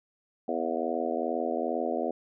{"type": "harmonic tone with a mistuned harmonic", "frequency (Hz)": 82.41, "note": "E2", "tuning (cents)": 0, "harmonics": [3, 4, 5, 6, 7, 8, 9], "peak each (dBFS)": [-35, -35, -35, -35, -35, -35, -35], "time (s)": [0.48, 2.11], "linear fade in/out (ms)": 5, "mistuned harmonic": 9, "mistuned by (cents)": -41, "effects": []}